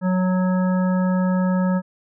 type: harmonic tone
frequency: 184.3 Hz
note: F#3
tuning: 7 cents flat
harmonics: 1 / 3 / 5 / 7 / 9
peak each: -17 / -27 / -31 / -34 / -36 dBFS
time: 0.01-1.82 s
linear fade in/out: 50 ms
effects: none